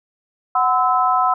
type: tone cluster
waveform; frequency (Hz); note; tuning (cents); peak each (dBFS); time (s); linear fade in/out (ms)
sine; 742 / 1021 / 1303; F#5 / C6 / E6; +5 / -43 / -20; -18; 0.55-1.34; 5
effects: none